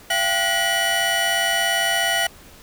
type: tone cluster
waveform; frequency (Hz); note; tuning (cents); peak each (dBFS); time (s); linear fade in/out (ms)
square; 680 / 777 / 1456 / 1922 / 2979; F5 / G5 / F#6 / B6 / F#7; -46 / -16 / -28 / -48 / +11; -26 / -28 / -28 / -24 / -24; 0.1-2.27; 5
effects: pink hiss -46 dBFS RMS until 2.62 s